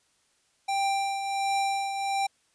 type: tone with tremolo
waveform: square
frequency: 788 Hz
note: G5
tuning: 9 cents sharp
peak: -24 dBFS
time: 0.68-2.27 s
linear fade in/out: 10 ms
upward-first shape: triangle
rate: 1.4 Hz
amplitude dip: 55%
effects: white hiss -68 dBFS RMS until 2.54 s + resampled to 22050 Hz